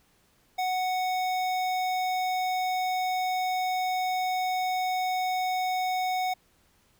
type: tone with notch filter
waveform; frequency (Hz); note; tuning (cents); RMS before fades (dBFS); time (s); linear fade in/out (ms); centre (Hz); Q
square; 740; F#5; 0; -28; 0.58-6.34; 10; 9900; 0.91
effects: pink hiss -65 dBFS RMS until 6.99 s